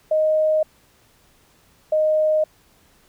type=tone pair in turn; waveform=sine; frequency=622.3 / 619.5 Hz; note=D#5 / D#5; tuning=0 / -8 cents; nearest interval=unison; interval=8 cents; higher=first; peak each=-15 dBFS; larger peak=neither; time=0.11-0.63 / 1.92-2.44 s; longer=neither; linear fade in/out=5 ms; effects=pink hiss -57 dBFS RMS until 3.08 s